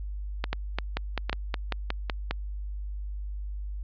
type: clicks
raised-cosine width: 0.3 ms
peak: -12 dBFS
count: 12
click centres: 0.441 / 0.53 / 0.786 / 0.97 / 1.177 / 1.296 / 1.329 / 1.542 / 1.723 / 1.904 / 2.098 / 2.31 s
effects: added 50 Hz sine -32 dBFS peak until 3.83 s + resampled to 11025 Hz